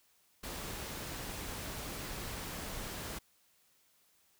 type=noise; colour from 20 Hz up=pink; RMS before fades=-42 dBFS; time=0.43-3.19 s; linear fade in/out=10 ms; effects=white hiss -70 dBFS RMS until 4.39 s